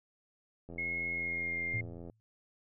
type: click train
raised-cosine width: 2 ms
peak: -34 dBFS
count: 121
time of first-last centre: 0.69-2.098 s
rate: 85.2 Hz
type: tone with pitch glide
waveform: sine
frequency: 2166 to 2113 Hz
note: C#7 to C7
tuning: -41 to +16 cents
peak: -33 dBFS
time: 0.78-1.81 s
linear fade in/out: 5 ms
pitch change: -43 cents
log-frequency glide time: 1.12-1.6 s
type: tone with exponential decay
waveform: sine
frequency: 110.5 Hz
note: A2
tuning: 8 cents sharp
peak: -32 dBFS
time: 1.74-2.2 s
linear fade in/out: 0 ms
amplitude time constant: 100 ms
effects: none